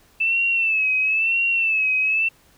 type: tone with vibrato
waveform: sine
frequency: 2637 Hz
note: E7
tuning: in tune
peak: -17 dBFS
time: 0.2-2.29 s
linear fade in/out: 10 ms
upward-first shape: sine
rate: 1 Hz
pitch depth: 73 cents each way
effects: pink hiss -56 dBFS RMS until 2.57 s